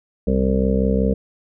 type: harmonic tone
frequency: 65.41 Hz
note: C2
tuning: in tune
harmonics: 1 / 2 / 3 / 4 / 6 / 7 / 8 / 9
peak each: -21 / -30 / -19 / -27 / -31 / -22 / -27 / -31 dBFS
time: 0.27-1.14 s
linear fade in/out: 5 ms
effects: none